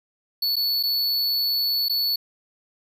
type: tone with dropouts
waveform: square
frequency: 4435 Hz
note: C#8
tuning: in tune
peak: -21 dBFS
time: 0.42-2.16 s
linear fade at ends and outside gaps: 5 ms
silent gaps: 0.558-0.564 / 0.829-0.834 / 1.885-1.895 s
effects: none